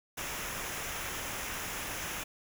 pink noise with comb filter, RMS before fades -38 dBFS, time 0.17-2.24 s, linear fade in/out 10 ms, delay 0.23 ms, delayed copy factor -0.55, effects none

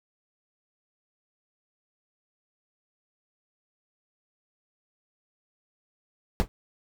brown noise with exponential decay, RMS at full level -17 dBFS, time 6.4-6.48 s, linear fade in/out 0 ms, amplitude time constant 17 ms, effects none

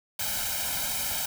white noise with comb filter, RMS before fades -30 dBFS, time 0.19-1.26 s, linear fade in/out 5 ms, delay 1.3 ms, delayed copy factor +0.95, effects none

